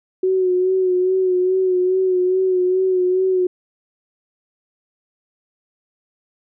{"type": "tone with vibrato", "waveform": "sine", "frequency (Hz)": 370, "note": "F#4", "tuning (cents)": 0, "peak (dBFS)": -14, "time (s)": [0.23, 3.47], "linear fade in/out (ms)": 5, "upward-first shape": "sine", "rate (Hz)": 2.4, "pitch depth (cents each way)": 36, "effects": []}